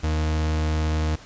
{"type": "tone", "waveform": "40% pulse", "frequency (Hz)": 77.78, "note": "D#2", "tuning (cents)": 0, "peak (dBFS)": -20, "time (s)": [0.03, 1.16], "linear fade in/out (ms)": 10, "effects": ["pink hiss -46 dBFS RMS until 1.25 s", "resampled to 16000 Hz"]}